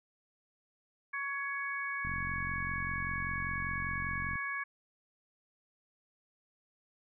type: harmonic tone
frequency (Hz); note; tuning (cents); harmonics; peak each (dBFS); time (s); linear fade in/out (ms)
558; C#5; +11; 2 / 3 / 4; -40 / -37 / -39; 1.13-4.64; 10
type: click train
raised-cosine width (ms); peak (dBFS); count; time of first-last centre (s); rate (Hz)
5; -30; 105; 2.05-4.356; 45.1
effects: none